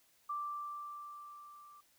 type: tone with level ramp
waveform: sine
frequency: 1174.7 Hz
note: D6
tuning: in tune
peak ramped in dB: -35 to -55 dBFS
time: 0.29-1.81 s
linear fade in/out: 10 ms
effects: white hiss -70 dBFS RMS until 1.98 s